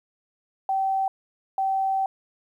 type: tone pair in turn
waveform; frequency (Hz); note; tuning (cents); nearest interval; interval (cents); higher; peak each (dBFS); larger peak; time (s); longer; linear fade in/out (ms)
sine; 772 / 772; G5 / G5; -27 / -27; unison; 0; neither; -21 / -21; neither; 0.69-1.08 / 1.58-2.06; second; 2
effects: 10-bit